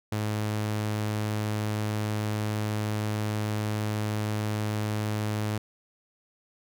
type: tone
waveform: sawtooth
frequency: 106.4 Hz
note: G#2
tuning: 42 cents sharp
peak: -23 dBFS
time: 0.12-5.58 s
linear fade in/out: 5 ms
effects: none